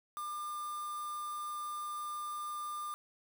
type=tone with quantisation; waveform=triangle; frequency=1199 Hz; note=D6; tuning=36 cents sharp; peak=-36 dBFS; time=0.17-2.94 s; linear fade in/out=0 ms; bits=8; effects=none